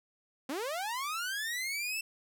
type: linear sweep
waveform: sawtooth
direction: up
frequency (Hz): 246.9 to 2680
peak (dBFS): -30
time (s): 0.49-2.01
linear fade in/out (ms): 5
effects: none